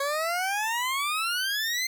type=exponential sweep; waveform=20% pulse; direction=up; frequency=549 to 2100 Hz; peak=-21 dBFS; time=0-1.87 s; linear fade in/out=5 ms; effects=none